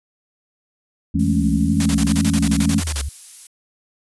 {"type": "chord", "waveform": "sine", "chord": "A major seventh", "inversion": "second", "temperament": "equal", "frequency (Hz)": [164.81, 207.7, 220, 277.2], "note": ["E3", "G#3", "A3", "C#4"], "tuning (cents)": [0, 0, 0, 0], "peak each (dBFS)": -21, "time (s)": [1.14, 2.81], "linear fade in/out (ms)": 20}
{"type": "tone with vibrato", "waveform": "sine", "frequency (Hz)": 77.78, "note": "D#2", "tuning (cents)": 0, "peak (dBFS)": -22, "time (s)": [1.14, 3.09], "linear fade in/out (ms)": 5, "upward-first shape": "triangle", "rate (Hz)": 2, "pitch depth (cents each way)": 250}
{"type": "noise", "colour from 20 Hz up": "violet", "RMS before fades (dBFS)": -34, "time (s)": [1.19, 3.47], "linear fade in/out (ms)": 5}
{"type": "noise bursts", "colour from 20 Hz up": "white", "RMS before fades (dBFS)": -24, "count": 14, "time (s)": [1.8, 3.014], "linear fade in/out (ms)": 2, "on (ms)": 57, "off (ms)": 32}
{"effects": ["resampled to 24000 Hz"]}